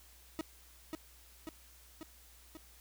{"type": "tone with echo", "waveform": "40% pulse", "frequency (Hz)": 317.9, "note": "D#4", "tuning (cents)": 37, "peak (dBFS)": -34, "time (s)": [0.39, 0.41], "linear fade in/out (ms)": 0, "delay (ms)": 540, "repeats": 4, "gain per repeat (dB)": -3, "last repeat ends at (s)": 2.57, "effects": ["added 60 Hz sine -61 dBFS peak until 2.8 s", "white hiss -61 dBFS RMS until 2.8 s"]}